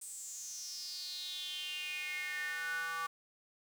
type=tone with high-pass filter sweep; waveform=square; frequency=164.81 Hz; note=E3; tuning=in tune; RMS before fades=-41 dBFS; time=0.01-3.07 s; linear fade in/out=10 ms; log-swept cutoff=8500 to 1200 Hz; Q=7; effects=10-bit